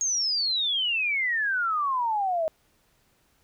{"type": "exponential sweep", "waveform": "sine", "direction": "down", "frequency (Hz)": [6645, 622.3], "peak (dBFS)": -23, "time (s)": [0.01, 2.48], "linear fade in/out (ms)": 0, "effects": ["pink hiss -66 dBFS RMS until 3.43 s"]}